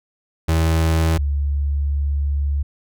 35% pulse / sine tone pair in turn, 81 / 71.17 Hz, E2 / C#2, -30 / +46 cents, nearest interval major second, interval 224 cents, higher first, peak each -13 / -17 dBFS, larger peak first, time 0.48-1.18 / 1.18-2.63 s, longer second, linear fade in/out 10 ms, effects none

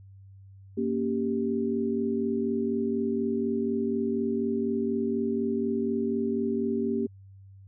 sine chord, G diminished, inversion first, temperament equal, 233.1 / 277.2 / 392 Hz, Bb3 / Db4 / G4, 0 / 0 / 0 cents, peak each -28 / -32 / -29 dBFS, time 0.77-7.07 s, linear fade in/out 10 ms, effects added 97 Hz sine -47 dBFS peak until 7.67 s

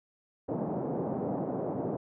pink band-pass noise, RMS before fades -33 dBFS, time 0.48-1.97 s, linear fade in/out 10 ms, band 150 to 740 Hz, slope 24 dB/octave, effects none

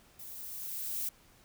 violet noise with level ramp, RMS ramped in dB -47 to -34 dBFS, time 0.19-1.09 s, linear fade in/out 5 ms, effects pink hiss -62 dBFS RMS until 1.44 s

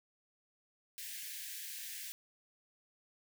white high-pass noise, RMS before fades -45 dBFS, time 0.98-2.12 s, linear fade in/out 0 ms, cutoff 1600 Hz, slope 96 dB/octave, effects none

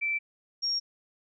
sine tone pair in turn, 2331 / 5567 Hz, D7 / F8, -14 / -6 cents, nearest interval octave + minor third, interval 1508 cents, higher second, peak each -26 dBFS, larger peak neither, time 0.01-0.19 / 0.62-0.8 s, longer neither, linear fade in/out 20 ms, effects none

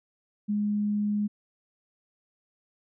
sine tone, 207.7 Hz, G#3, in tune, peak -24 dBFS, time 0.48-1.28 s, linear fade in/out 20 ms, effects none

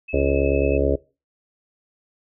sine tone with tremolo, 2596 Hz, E7, 27 cents flat, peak -31 dBFS, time 0.08-0.78 s, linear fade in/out 10 ms, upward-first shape triangle, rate 11 Hz, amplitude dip 50%
harmonic tone, 69.3 Hz, C#2, in tune, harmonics 1 / 2 / 4 / 5 / 6 / 7 / 8 / 9, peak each -23 / -29 / -25 / -28 / -23 / -27 / -24 / -27 dBFS, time 0.13-0.96 s, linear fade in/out 10 ms
effects noise-tail reverb RT60 0.3 s tail -21 dB re dry

